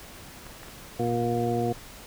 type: clicks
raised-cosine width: 0.5 ms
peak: -28 dBFS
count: 3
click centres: 0.467 / 0.632 / 0.683 s
type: harmonic tone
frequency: 118.5 Hz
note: A#2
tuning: 29 cents sharp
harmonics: 1 / 2 / 3 / 4 / 6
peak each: -30 / -30 / -30 / -30 / -30 dBFS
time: 0.99-1.73 s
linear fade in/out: 10 ms
effects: pink hiss -45 dBFS RMS until 2.06 s